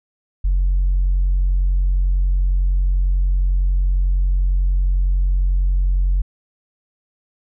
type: tone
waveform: sine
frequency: 45.51 Hz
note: F#1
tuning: 28 cents flat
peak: -12 dBFS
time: 0.44-6.22 s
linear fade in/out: 10 ms
effects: tanh soft clip ceiling -11 dBFS

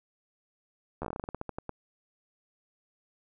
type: slowing click train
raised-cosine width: 1 ms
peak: -21 dBFS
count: 16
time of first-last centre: 1.02-1.693 s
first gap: 12 ms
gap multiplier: 1.17
effects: none

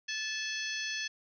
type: harmonic tone with a mistuned harmonic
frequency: 871 Hz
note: A5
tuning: 18 cents flat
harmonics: 2 / 3 / 4 / 5 / 6 / 7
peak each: -38 / -40 / -41 / -42 / -43 / -43 dBFS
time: 0.08-1.08 s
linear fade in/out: 10 ms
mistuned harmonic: 4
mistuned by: -64 cents
effects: none

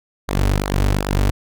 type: tone with flanger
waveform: sawtooth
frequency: 48.85 Hz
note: G1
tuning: 5 cents flat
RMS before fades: -18 dBFS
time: 0.28-1.31 s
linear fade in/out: 10 ms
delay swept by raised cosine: 0.33 to 6.03 ms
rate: 2.6 Hz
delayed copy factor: -0.65
effects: none

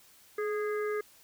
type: harmonic tone with a mistuned harmonic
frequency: 412.1 Hz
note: G#4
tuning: 13 cents flat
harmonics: 1 / 3 / 4 / 5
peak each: -30 / -40 / -42 / -44 dBFS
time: 0.38-1.01 s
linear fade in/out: 5 ms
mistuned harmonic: 1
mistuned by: +46 cents
effects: white hiss -59 dBFS RMS until 1.23 s

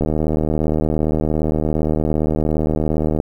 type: click train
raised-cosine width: 2 ms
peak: -6 dBFS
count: 248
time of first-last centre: 0.01-3.201 s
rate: 77.4 Hz
effects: 8-bit

